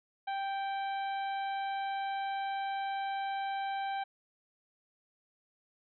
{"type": "harmonic tone with a mistuned harmonic", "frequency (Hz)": 785, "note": "G5", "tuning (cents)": 2, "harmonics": [1, 2, 3, 4, 5], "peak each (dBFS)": [-33, -43, -48, -50, -52], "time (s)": [0.27, 4.04], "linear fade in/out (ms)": 10, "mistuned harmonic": 3, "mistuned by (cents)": -18, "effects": []}